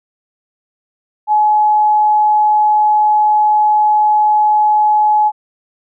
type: tone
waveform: sine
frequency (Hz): 848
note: G#5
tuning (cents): +36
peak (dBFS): -8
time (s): 1.27-5.32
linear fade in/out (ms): 50
effects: none